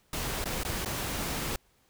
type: noise with dropouts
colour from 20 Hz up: pink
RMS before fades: -33 dBFS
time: 0.13-1.56 s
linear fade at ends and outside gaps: 2 ms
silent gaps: 0.442-0.456 / 0.634-0.649 / 0.849-0.858 s
effects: pink hiss -67 dBFS RMS until 1.89 s